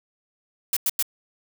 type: noise bursts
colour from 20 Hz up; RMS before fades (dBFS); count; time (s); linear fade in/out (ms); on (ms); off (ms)
blue; -22; 3; 0.73-1.026; 2; 36; 94
effects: none